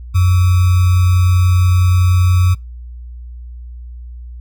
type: tone with sample-and-hold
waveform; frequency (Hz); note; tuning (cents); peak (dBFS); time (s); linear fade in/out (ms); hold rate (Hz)
sine; 90.6; F#2; -36; -8; 0.14-2.55; 20; 1225
effects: noise-tail reverb RT60 0.2 s tail -23 dB re dry + added 60 Hz sine -28 dBFS peak until 4.4 s